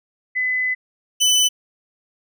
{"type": "tone pair in turn", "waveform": ["sine", "25% pulse"], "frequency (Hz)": [2013, 3004], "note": ["B6", "F#7"], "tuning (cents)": [33, 26], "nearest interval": "perfect fifth", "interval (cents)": 693, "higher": "second", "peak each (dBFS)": [-18, -10], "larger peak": "second", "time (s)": [[0.35, 0.75], [1.2, 1.49]], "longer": "first", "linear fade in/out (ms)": 20, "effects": []}